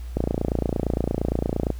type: click train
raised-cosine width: 2 ms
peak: -9 dBFS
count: 45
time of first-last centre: 0.17-1.703 s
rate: 28.7 Hz
effects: added 60 Hz sine -31 dBFS peak until 1.79 s + pink hiss -52 dBFS RMS until 1.79 s